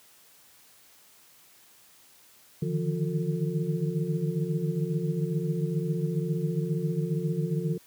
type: tone cluster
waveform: sine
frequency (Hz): 149 / 156.3 / 171.2 / 358.4 / 448.7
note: D3 / D#3 / F3 / F4 / A4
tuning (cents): +25 / +8 / -34 / +45 / +34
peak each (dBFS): -31 / -31 / -30 / -36 / -36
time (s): 2.62-7.78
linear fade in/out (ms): 5
effects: white hiss -57 dBFS RMS until 7.86 s + high-pass 80 Hz 12 dB/octave